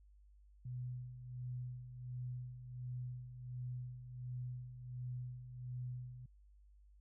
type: tone with tremolo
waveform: sine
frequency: 124.7 Hz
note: B2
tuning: 17 cents sharp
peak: -40 dBFS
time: 0.65-6.26 s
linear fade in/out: 5 ms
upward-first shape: sine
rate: 1.4 Hz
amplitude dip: 65%
effects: added 50 Hz sine -61 dBFS peak until 7 s